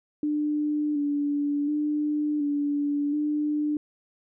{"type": "tone with vibrato", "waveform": "sine", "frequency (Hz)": 293.7, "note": "D4", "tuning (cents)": 0, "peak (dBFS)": -23, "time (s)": [0.23, 3.77], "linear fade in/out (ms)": 2, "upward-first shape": "square", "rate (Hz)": 0.69, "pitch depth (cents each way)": 28, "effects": []}